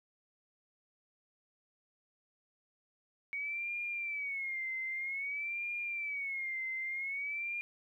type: tone with vibrato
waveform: sine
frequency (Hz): 2234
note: C#7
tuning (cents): +13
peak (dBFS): -35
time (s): 3.33-7.61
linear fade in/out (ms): 0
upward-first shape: sine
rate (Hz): 0.52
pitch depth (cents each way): 130
effects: 12-bit